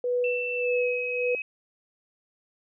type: tone with tremolo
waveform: sine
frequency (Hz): 491.9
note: B4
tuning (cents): -7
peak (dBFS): -22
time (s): 0.04-1.35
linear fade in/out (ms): 2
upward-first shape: sine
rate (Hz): 1.7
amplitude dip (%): 65
type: tone with pitch glide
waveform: sine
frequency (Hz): 2667 to 2547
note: E7 to D#7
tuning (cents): +20 to +40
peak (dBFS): -29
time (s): 0.24-1.42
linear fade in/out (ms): 2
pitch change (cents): -80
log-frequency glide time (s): 0.56-0.86
effects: none